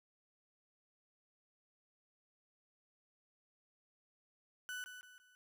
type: tone with echo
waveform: 35% pulse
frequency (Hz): 1492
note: F#6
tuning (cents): +14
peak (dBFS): -40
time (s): 4.69-4.84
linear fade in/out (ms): 0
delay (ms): 170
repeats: 3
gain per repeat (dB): -8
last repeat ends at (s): 5.35
effects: none